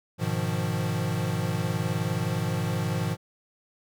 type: chord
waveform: square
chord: F half-diminished seventh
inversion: first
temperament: equal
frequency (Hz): 103.83 / 123.47 / 155.56 / 174.61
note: Ab2 / Cb3 / Eb3 / F3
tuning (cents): 0 / 0 / 0 / 0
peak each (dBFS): -32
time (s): 0.18-3.17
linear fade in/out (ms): 50
effects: none